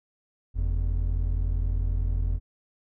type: tone pair together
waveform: triangle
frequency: 45.51 / 85.2 Hz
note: F#1 / F2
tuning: -28 / -42 cents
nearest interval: major seventh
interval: 1086 cents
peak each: -22 / -27 dBFS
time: 0.54-2.4 s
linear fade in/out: 50 ms
effects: none